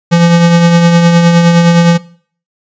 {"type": "tone with tremolo", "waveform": "square", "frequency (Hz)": 170.5, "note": "F3", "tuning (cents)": -41, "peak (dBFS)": -3, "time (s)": [0.11, 1.98], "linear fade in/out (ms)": 20, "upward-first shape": "triangle", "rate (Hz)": 9.7, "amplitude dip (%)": 45, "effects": ["noise-tail reverb RT60 0.5 s tail -20 dB re dry", "resampled to 16000 Hz"]}